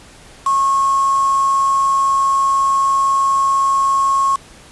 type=tone with quantisation; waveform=sine; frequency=1091 Hz; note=C#6; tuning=28 cents flat; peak=-12 dBFS; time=0.46-4.36 s; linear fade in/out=5 ms; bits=4; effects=pink hiss -42 dBFS RMS until 4.71 s + resampled to 24000 Hz